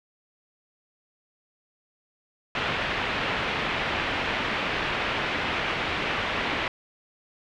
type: low-pass noise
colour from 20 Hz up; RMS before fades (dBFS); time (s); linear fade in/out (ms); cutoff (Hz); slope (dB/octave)
white; -28; 2.55-6.68; 2; 2900; 24
effects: none